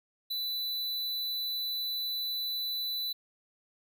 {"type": "tone", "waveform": "square", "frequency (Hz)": 3984, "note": "B7", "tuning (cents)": 14, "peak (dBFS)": -32, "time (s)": [0.3, 3.13], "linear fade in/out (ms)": 10, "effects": []}